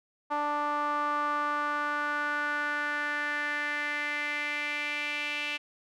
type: tone with band-pass filter sweep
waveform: sawtooth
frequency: 294.1 Hz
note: D4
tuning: 3 cents sharp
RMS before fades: -31 dBFS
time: 0.3-5.58 s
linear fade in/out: 20 ms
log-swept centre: 1000 to 2600 Hz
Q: 4.4
effects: none